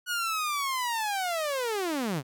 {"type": "linear sweep", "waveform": "sawtooth", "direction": "down", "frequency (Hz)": [1468, 120.8], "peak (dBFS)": -24, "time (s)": [0.06, 2.23], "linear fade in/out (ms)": 50, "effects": []}